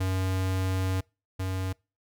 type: tone pair in turn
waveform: square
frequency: 94 / 94 Hz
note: F#2 / F#2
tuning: +28 / +28 cents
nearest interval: unison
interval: 0 cents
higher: neither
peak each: -26 / -29 dBFS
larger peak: first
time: 0-1.01 / 1.39-1.73 s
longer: first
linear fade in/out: 10 ms
effects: noise-tail reverb RT60 0.3 s tail -26 dB re dry